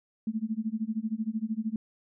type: tone with tremolo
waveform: sine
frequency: 220 Hz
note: A3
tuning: in tune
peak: -25 dBFS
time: 0.27-1.76 s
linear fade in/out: 2 ms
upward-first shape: sine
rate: 13 Hz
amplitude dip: 95%
effects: none